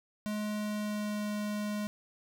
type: tone with pitch glide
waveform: square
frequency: 210.8 to 208.9 Hz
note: G#3 to G#3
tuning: +26 to +10 cents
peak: -33 dBFS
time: 0.26-1.87 s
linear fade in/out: 0 ms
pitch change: -16 cents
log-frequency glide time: 0.43-1.33 s
effects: none